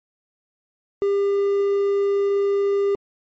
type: tone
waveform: triangle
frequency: 400 Hz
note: G4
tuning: 35 cents sharp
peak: -15 dBFS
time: 1.02-2.95 s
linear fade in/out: 0 ms
effects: MP3 32 kbps